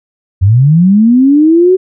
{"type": "linear sweep", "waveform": "sine", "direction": "up", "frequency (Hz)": [88.5, 380.1], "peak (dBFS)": -3, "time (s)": [0.41, 1.77], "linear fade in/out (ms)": 20, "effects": []}